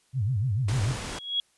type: tone with vibrato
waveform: sine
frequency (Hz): 114.1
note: A#2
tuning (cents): -37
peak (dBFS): -23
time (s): 0.13-0.96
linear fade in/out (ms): 50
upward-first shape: sine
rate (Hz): 6.8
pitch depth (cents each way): 290
type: low-pass noise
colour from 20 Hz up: pink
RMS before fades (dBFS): -35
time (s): 0.68-1.19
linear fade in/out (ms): 5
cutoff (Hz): 10000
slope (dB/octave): 24
type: tone with exponential growth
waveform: sine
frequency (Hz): 3322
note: G#7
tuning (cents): 0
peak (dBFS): -21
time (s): 1-1.4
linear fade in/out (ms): 1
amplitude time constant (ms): 85
effects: white hiss -66 dBFS RMS until 1.57 s + resampled to 24000 Hz